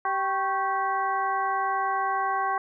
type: harmonic tone with a mistuned harmonic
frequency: 388.8 Hz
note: G4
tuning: 14 cents flat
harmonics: 1 / 2 / 3 / 4 / 5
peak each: -37 / -27 / -27 / -33 / -38 dBFS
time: 0.05-2.58 s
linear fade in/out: 2 ms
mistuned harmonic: 3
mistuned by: -90 cents
effects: none